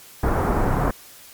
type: low-pass noise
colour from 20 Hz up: pink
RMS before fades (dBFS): -20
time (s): 0.23-0.91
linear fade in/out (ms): 5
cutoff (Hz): 1400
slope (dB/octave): 24
effects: white hiss -45 dBFS RMS until 1.33 s + MP3 96 kbps